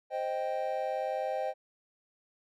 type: chord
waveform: triangle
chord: C minor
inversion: none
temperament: equal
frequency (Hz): 523.3 / 622.3 / 784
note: C5 / Eb5 / G5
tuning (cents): 0 / 0 / 0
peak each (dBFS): -33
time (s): 0.1-1.54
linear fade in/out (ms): 50
effects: none

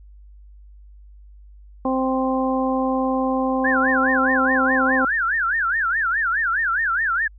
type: harmonic tone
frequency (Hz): 261.6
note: C4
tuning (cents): 0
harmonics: 1 / 2 / 3 / 4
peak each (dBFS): -21 / -24 / -26 / -27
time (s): 1.85-5.05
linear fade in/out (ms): 2
type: tone with vibrato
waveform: sine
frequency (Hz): 1568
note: G6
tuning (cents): 0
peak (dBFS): -18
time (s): 3.64-7.28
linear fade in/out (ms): 10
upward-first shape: sine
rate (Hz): 4.8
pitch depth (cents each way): 280
effects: added 50 Hz sine -42 dBFS peak until 7.38 s

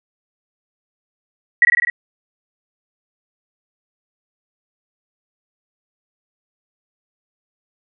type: tone with echo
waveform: sine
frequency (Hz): 1922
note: B6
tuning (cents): -48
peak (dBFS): -7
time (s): 1.62-1.65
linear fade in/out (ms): 2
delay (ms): 50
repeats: 5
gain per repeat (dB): -2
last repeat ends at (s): 1.9
effects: none

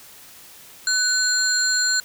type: tone cluster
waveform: sine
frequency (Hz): 1500 / 4198 / 7240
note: F#6 / C8 / A8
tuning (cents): +23 / +5 / +48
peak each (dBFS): -22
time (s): 0.87-2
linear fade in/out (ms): 2
effects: white hiss -45 dBFS RMS until 2.04 s

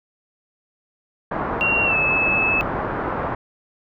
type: low-pass noise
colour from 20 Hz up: white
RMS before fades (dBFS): -25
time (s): 1.31-3.35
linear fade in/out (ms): 5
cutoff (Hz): 1300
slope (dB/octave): 24
type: tone with pitch glide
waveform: sine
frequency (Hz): 2753 to 2603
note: F7 to E7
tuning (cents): -25 to -22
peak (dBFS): -17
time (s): 1.61-2.61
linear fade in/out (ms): 0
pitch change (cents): -97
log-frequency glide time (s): 1.85-1.96
effects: none

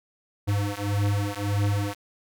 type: beating tone pair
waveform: square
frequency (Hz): 100.9 / 102.6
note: G#2 / G#2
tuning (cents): -49 / -21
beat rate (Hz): 1.7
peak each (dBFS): -27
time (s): 0.47-1.95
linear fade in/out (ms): 20
effects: none

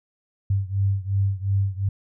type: beating tone pair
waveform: sine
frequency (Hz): 97.2 / 100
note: G2 / G2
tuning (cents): -14 / +35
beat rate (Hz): 2.8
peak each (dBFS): -22 / -24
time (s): 0.5-1.89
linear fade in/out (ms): 5
effects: none

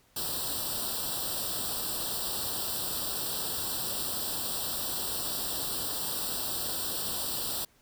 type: noise with comb filter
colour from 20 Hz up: white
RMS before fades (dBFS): -33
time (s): 0.16-7.65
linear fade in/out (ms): 5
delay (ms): 0.23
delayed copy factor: +0.95
effects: pink hiss -64 dBFS RMS until 7.81 s

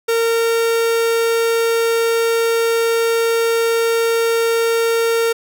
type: tone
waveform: 45% pulse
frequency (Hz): 459.4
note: A#4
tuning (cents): -25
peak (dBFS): -14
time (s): 0.08-5.33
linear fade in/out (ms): 10
effects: none

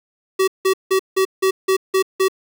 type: tone bursts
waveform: square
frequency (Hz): 381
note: G4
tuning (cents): -49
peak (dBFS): -14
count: 8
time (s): 0.39-2.284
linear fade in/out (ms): 10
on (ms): 88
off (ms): 170
effects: 8-bit

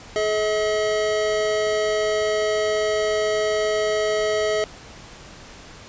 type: tone pair together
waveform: square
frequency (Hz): 426.8 / 638.7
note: G#4 / D#5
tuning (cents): +47 / +45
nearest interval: perfect fifth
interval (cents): 698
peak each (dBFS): -23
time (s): 0.16-4.64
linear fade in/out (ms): 0
effects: pink hiss -42 dBFS RMS until 5.88 s + resampled to 16000 Hz

